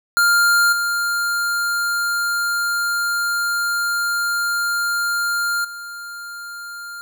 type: tone with level steps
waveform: square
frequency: 1400 Hz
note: F6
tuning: 4 cents sharp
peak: -13 / -19 / -31 dBFS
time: 0.17-7.01 s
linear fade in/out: 0 ms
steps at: 0.72 / 5.64 s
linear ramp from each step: 10 ms
effects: none